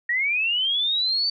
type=linear sweep; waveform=sine; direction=up; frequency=1864.7 to 4591 Hz; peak=-20 dBFS; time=0.09-1.3 s; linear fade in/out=5 ms; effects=none